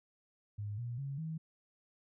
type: tone with pitch steps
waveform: sine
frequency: 103.6 / 119.69 / 138.29 / 159.77 Hz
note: G#2 / A#2 / C#3 / D#3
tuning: -4 / +46 / -4 / +46 cents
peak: -37 dBFS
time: 0.58-1.38 s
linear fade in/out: 10 ms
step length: 200 ms
effects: none